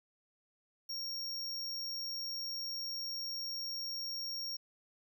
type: tone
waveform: square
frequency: 5560 Hz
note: F8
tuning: 9 cents flat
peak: -38 dBFS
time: 0.89-4.57 s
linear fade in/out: 10 ms
effects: 12-bit